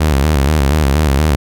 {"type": "tone with vibrato", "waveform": "sawtooth", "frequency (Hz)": 72.6, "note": "D2", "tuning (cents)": -19, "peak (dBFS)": -6, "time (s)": [0, 1.36], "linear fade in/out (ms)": 10, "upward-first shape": "square", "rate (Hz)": 4.2, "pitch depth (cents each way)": 110, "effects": []}